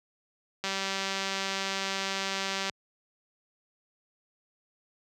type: click train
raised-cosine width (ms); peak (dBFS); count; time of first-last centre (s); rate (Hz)
0.2; -14; 400; 0.64-2.697; 194
effects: high-pass 80 Hz 12 dB/octave